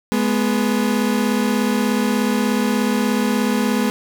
35% pulse tone pair together, 210.2 / 246.9 Hz, G#3 / B3, +21 / 0 cents, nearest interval minor third, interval 279 cents, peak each -17 / -18 dBFS, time 0.12-3.9 s, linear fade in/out 0 ms, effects none

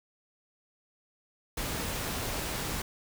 pink noise, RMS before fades -34 dBFS, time 1.57-2.82 s, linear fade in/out 5 ms, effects none

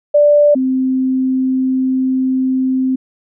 sine tone pair in turn, 587.3 / 260.3 Hz, D5 / C4, 0 / -9 cents, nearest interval octave + major second, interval 1409 cents, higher first, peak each -6 / -12 dBFS, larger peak first, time 0.14-0.55 / 0.55-2.96 s, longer second, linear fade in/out 10 ms, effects none

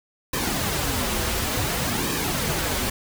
pink noise with flanger, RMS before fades -25 dBFS, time 0.33-2.9 s, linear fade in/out 5 ms, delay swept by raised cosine 1.4 to 6.9 ms, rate 0.56 Hz, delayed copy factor -0.6, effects none

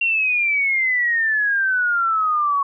sine exponential sweep, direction down, 2762 to 1108.7 Hz, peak -16 dBFS, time 0.01-2.63 s, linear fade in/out 5 ms, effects none

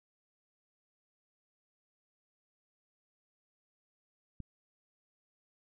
click, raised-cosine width 5 ms, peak -30 dBFS, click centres 4.403 s, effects none

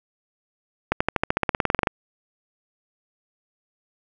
accelerating click train, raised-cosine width 0.5 ms, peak -4 dBFS, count 17, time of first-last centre 0.92-1.872 s, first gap 85 ms, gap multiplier 0.95, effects none

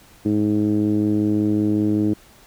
10% pulse tone with low-pass filter, 105.3 Hz, G#2, 24 cents sharp, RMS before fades -19 dBFS, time 0.25-2.14 s, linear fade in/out 10 ms, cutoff 300 Hz, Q 3.3, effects pink hiss -50 dBFS RMS until 2.46 s

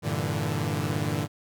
sawtooth chord, E half-diminished seventh, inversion first, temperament equal with one note detuned, 98 / 114.94 / 146.83 / 164.81 Hz, G2 / Bb2 / D3 / E3, 0 / -24 / 0 / 0 cents, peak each -28 / -28 / -26 / -29 dBFS, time 0.02-1.28 s, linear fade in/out 50 ms, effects none

